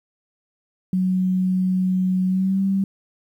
sine tone with pitch glide, 185.3 to 194.18 Hz, F#3 to G3, +3 to -16 cents, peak -17 dBFS, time 0.93-2.84 s, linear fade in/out 2 ms, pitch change +81 cents, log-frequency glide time 2.27-2.61 s, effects 9-bit

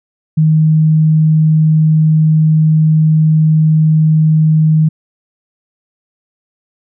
sine tone, 156.6 Hz, D#3, 11 cents sharp, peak -6 dBFS, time 0.37-4.89 s, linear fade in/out 10 ms, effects none

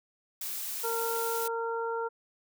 blue noise, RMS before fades -36 dBFS, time 0.41-1.48 s, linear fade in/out 5 ms
harmonic tone, 459.5 Hz, A#4, 25 cents flat, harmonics 1 / 2 / 3, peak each -32 / -35 / -37 dBFS, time 0.83-2.09 s, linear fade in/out 20 ms
effects none

